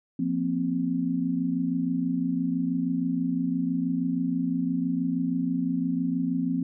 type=chord; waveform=sine; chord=F suspended fourth; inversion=none; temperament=equal with one note detuned; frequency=174.61 / 235.5 / 261.6 Hz; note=F3 / Bb3 / C4; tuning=0 / +18 / 0 cents; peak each=-29 / -31 / -26 dBFS; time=0.19-6.63 s; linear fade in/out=5 ms; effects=none